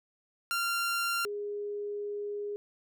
sawtooth / sine tone pair in turn, 1384 / 411.5 Hz, F6 / G#4, -16 / -16 cents, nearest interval octave + major sixth, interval 2100 cents, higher first, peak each -25 / -33 dBFS, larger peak first, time 0.51-1.25 / 1.25-2.56 s, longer second, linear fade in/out 0 ms, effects none

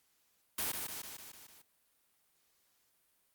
white noise with echo, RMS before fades -35 dBFS, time 0.58-0.72 s, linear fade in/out 5 ms, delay 150 ms, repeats 6, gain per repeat -4 dB, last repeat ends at 1.62 s, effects white hiss -74 dBFS RMS until 3.34 s + Opus 48 kbps

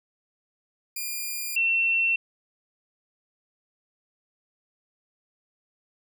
5% pulse / sine tone pair in turn, 2409 / 2704 Hz, D7 / E7, +43 / +43 cents, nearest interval major second, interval 200 cents, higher second, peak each -20 dBFS, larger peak neither, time 0.96-1.56 / 1.56-2.16 s, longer neither, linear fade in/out 5 ms, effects none

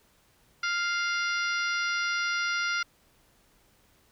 harmonic tone with a mistuned harmonic, 698.5 Hz, F5, in tune, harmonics 2 / 3 / 4 / 5 / 6 / 7 / 8, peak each -28 / -33 / -38 / -42 / -42 / -38 / -41 dBFS, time 0.63-2.83 s, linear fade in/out 5 ms, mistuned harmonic 8, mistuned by +29 cents, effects pink hiss -64 dBFS RMS until 4.11 s

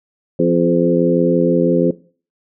harmonic tone with a mistuned harmonic, 86 Hz, F2, 26 cents flat, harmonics 2 / 3 / 4 / 5 / 6, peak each -18 / -18 / -18 / -18 / -18 dBFS, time 0.39-1.91 s, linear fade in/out 5 ms, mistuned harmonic 5, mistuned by -20 cents, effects noise-tail reverb RT60 0.4 s tail -18 dB re dry

